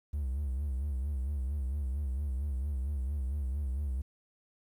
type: tone with vibrato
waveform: triangle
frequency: 68.5 Hz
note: C#2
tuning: 20 cents flat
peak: -28 dBFS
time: 0.13-4.02 s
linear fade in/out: 10 ms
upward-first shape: sine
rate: 4.4 Hz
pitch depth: 140 cents each way
effects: tanh soft clip ceiling -24 dBFS + 11-bit